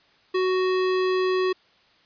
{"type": "tone", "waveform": "square", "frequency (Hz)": 371.5, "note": "F#4", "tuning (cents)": 7, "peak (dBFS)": -21, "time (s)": [0.34, 1.53], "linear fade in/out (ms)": 10, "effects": ["white hiss -59 dBFS RMS until 2.05 s", "resampled to 11025 Hz"]}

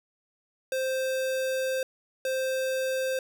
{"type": "tone bursts at uneven times", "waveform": "square", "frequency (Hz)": 523.3, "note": "C5", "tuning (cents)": 0, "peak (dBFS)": -27, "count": 2, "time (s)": [[0.72, 1.83], [2.25, 3.19]], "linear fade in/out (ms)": 2, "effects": []}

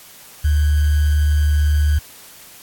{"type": "tone with sample-and-hold", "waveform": "sine", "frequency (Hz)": 74.4, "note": "D2", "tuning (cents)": 23, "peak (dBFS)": -12, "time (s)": [0.44, 1.99], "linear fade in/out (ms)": 10, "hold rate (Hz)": 1575, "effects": ["white hiss -42 dBFS RMS until 2.62 s", "AAC 64 kbps"]}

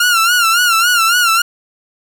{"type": "tone with vibrato", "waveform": "sawtooth", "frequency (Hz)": 1394, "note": "F6", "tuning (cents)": -4, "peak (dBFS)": -6, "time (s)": [0, 1.42], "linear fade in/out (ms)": 5, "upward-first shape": "sine", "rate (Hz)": 3.6, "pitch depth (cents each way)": 94, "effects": []}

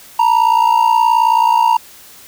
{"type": "ring-modulated tone", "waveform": "triangle", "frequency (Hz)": 930, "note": "A#5", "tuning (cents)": -4, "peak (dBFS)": -4, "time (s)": [0.19, 1.77], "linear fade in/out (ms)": 5, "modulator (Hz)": 29.4, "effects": ["white hiss -40 dBFS RMS until 2.27 s"]}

